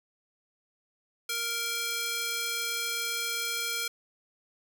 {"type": "tone with high-pass filter", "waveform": "square", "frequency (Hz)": 466.2, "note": "A#4", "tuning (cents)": 0, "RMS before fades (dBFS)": -32, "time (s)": [1.29, 3.88], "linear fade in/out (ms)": 5, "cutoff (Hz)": 2100, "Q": 0.69, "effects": []}